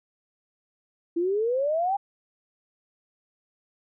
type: exponential sweep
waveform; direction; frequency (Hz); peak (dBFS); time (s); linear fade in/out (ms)
sine; up; 329.6 to 817; -22; 1.16-1.97; 10
effects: none